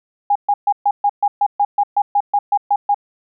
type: tone bursts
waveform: sine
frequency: 816 Hz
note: G#5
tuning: 31 cents flat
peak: -11 dBFS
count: 15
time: 0.3-2.945 s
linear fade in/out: 5 ms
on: 55 ms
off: 130 ms
effects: none